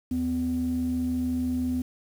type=tone pair together; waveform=sine; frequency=79.4 / 252.1 Hz; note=D#2 / B3; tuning=+36 / +36 cents; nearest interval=octave + minor sixth; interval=2000 cents; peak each=-32 / -24 dBFS; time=0.11-1.82 s; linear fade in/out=5 ms; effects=tanh soft clip ceiling -19 dBFS + 8-bit